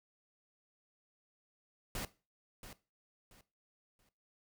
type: noise with echo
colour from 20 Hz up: pink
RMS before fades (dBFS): -40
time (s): 1.95-2.05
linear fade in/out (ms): 2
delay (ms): 680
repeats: 3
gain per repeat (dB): -11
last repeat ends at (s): 4.09
effects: noise-tail reverb RT60 0.3 s tail -17 dB re dry